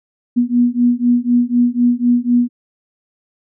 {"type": "beating tone pair", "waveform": "sine", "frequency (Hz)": [240.5, 244.5], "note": ["B3", "B3"], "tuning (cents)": [-46, -17], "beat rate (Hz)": 4, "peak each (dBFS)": -14, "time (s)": [0.36, 2.49], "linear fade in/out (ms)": 20, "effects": []}